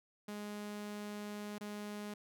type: tone with dropouts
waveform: sawtooth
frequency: 207.7 Hz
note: G#3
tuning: in tune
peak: -38 dBFS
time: 0.28-2.14 s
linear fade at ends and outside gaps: 5 ms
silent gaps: 1.583-1.609 s
effects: none